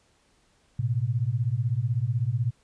sine beating tone pair, 111 / 127 Hz, A2 / B2, +16 / +49 cents, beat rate 16 Hz, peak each -26 dBFS, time 0.79-2.51 s, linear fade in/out 5 ms, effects pink hiss -65 dBFS RMS until 2.63 s + resampled to 22050 Hz

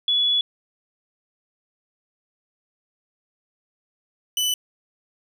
sine / sawtooth tone pair in turn, 3407 / 2988 Hz, G#7 / F#7, +44 / +16 cents, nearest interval major second, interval 228 cents, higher first, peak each -17 dBFS, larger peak neither, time 0.08-0.41 / 4.37-4.54 s, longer first, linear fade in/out 2 ms, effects none

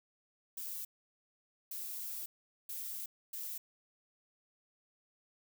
violet noise bursts at uneven times, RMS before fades -42 dBFS, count 4, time 0.57-0.85 / 1.71-2.26 / 2.69-3.06 / 3.33-3.58 s, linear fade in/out 5 ms, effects none

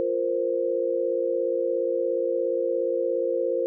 sine chord, F suspended fourth, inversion none, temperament equal, 349.2 / 466.2 / 523.3 Hz, F4 / Bb4 / C5, 0 / 0 / 0 cents, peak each -29 / -27 / -25 dBFS, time 0-3.66 s, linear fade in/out 0 ms, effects none

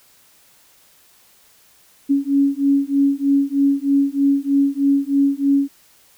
sine beating tone pair, 277.2 / 280.4 Hz, C#4 / C#4, 0 / +20 cents, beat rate 3.2 Hz, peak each -17 dBFS, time 2.09-5.69 s, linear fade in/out 20 ms, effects white hiss -53 dBFS RMS until 6.17 s

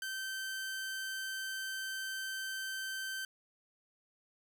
sawtooth tone, 1549 Hz, G6, 21 cents flat, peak -34 dBFS, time 0.02-3.25 s, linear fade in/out 2 ms, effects none

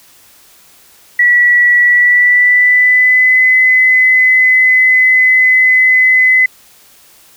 sine tone with pitch glide, 1942 to 2024 Hz, B6 to B6, -30 to +42 cents, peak -5 dBFS, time 1.19-6.46 s, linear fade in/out 5 ms, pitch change +72 cents, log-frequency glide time 1.81-3.43 s, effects white hiss -44 dBFS RMS until 7.36 s

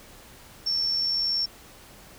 sine tone with amplitude modulation, 5440 Hz, F8, 46 cents flat, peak -21 dBFS, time 0.66-1.46 s, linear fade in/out 10 ms, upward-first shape sine, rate 80.8 Hz, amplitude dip 40%, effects pink hiss -49 dBFS RMS until 2.18 s

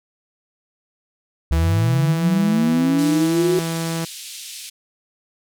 sine linear sweep, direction up, 66.4 to 370 Hz, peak -15 dBFS, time 1.51-3.59 s, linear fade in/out 0 ms
sawtooth tone, 164.81 Hz, E3, in tune, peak -18 dBFS, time 1.52-4.05 s, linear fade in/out 5 ms
pink band-pass noise, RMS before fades -35 dBFS, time 2.98-4.7 s, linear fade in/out 10 ms, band 2900 to 12000 Hz, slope 24 dB/octave
effects none

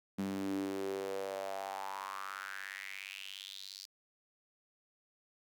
sawtooth tone with high-pass filter sweep, 97.1 Hz, G2, 16 cents flat, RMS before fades -41 dBFS, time 0.18-3.86 s, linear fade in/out 10 ms, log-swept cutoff 210 to 4800 Hz, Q 5.3, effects none

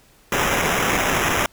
white noise with sample-and-hold, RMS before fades -20 dBFS, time 0.32-1.46 s, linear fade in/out 2 ms, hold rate 4410 Hz, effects pink hiss -54 dBFS RMS until 1.52 s

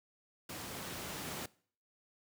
pink noise with level ramp, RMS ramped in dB -44 to -41 dBFS, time 0.49-1.46 s, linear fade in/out 5 ms, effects noise-tail reverb RT60 0.5 s tail -22 dB re dry + high-pass 100 Hz 12 dB/octave

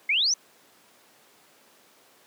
sine exponential sweep, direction up, 2093 to 6272 Hz, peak -20 dBFS, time 0.09-0.34 s, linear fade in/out 5 ms, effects pink hiss -57 dBFS RMS until 2.26 s + high-pass 300 Hz 12 dB/octave

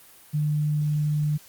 sine tone, 150 Hz, D3, 37 cents sharp, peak -21 dBFS, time 0.33-1.38 s, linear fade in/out 20 ms, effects white hiss -51 dBFS RMS until 1.48 s + Opus 32 kbps

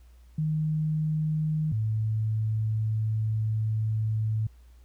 sine tone pair in turn, 155 / 109.32 Hz, D#3 / A2, -6 / -11 cents, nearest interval tritone, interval 605 cents, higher first, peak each -24 dBFS, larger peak neither, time 0.38-1.72 / 1.72-4.47 s, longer second, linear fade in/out 5 ms, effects added 60 Hz sine -50 dBFS peak until 4.84 s + pink hiss -67 dBFS RMS until 4.84 s

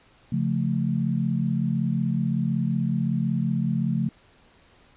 sine chord, Db augmented, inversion none, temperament equal, 138.59 / 174.61 / 220 Hz, Db3 / F3 / A3, 0 / 0 / 0 cents, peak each -26 dBFS, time 0.32-4.09 s, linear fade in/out 5 ms, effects pink hiss -57 dBFS RMS until 4.96 s + resampled to 8000 Hz

